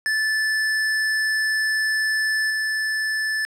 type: tone with level steps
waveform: square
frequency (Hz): 1748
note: A6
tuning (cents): -12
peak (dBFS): -20 / -22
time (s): 0.06-3.45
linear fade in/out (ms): 0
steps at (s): 2.5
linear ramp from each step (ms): 5
effects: low-pass 9000 Hz 12 dB/octave